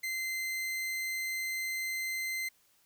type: tone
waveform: 40% pulse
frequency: 2072 Hz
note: C7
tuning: 17 cents flat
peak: -32 dBFS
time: 0.03-2.49 s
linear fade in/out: 10 ms
effects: white hiss -68 dBFS RMS until 2.85 s